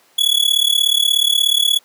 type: tone with amplitude modulation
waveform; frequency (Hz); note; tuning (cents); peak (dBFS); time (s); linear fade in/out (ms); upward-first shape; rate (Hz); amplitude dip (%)
45% pulse; 3387; G#7; +33; -9; 0.18-1.79; 10; sine; 36.7; 90
effects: pink hiss -53 dBFS RMS until 1.84 s + high-pass 400 Hz 12 dB/octave